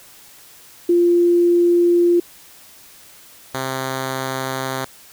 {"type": "tone pair in turn", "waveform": ["sine", "5% pulse"], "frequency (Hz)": [347.2, 132.02], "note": ["F4", "C3"], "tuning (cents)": [-10, 16], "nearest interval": "octave + perfect fourth", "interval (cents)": 1674, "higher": "first", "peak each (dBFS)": -11, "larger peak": "neither", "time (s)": [[0.89, 2.2], [3.54, 4.85]], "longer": "neither", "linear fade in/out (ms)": 5, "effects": ["white hiss -45 dBFS RMS until 5.12 s"]}